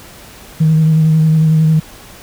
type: tone with vibrato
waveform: sine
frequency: 157.8 Hz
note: D#3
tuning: 25 cents sharp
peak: -6 dBFS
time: 0.6-1.8 s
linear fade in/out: 10 ms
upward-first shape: sine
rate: 11 Hz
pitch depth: 24 cents each way
effects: tanh soft clip ceiling -3 dBFS + pink hiss -37 dBFS RMS until 2.22 s